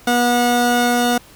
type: tone pair together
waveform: 30% pulse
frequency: 242.4 / 726.4 Hz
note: B3 / F#5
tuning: -32 / -32 cents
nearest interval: octave + perfect fifth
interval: 1900 cents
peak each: -14 dBFS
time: 0.07-1.18 s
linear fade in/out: 5 ms
effects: pink hiss -45 dBFS RMS until 1.35 s